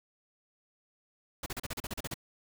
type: noise bursts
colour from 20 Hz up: pink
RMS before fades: -37 dBFS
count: 11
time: 1.43-2.142 s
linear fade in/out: 5 ms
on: 32 ms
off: 36 ms
effects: none